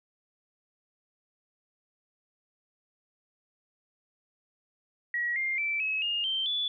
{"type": "tone with pitch steps", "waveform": "sine", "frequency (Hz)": [1914, 2111, 2329, 2570, 2835, 3127, 3450], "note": ["A#6", "C7", "D7", "E7", "F7", "G7", "A7"], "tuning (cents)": [45, 15, -15, -45, 25, -5, -35], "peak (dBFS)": -27, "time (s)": [5.14, 6.68], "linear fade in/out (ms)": 2, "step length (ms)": 220, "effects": []}